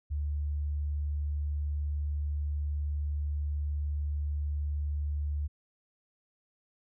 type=tone; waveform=sine; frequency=73.42 Hz; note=D2; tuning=in tune; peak=-29 dBFS; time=0.1-5.48 s; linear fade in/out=20 ms; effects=none